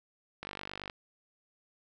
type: click train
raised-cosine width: 0.3 ms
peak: -23 dBFS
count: 24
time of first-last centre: 0.43-0.898 s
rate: 49.1 Hz
effects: none